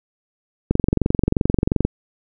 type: click train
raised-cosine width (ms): 3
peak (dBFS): -3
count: 27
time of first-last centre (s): 0.71-1.85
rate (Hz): 22.8
effects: none